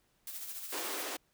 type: noise with tremolo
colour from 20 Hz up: blue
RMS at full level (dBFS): -41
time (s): 0.27-1.03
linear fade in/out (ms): 2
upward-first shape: sine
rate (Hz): 14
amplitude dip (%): 45
type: high-pass noise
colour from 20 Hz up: pink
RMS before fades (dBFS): -39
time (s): 0.72-1.17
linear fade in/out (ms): 10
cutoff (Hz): 280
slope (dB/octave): 48
effects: pink hiss -73 dBFS RMS until 1.33 s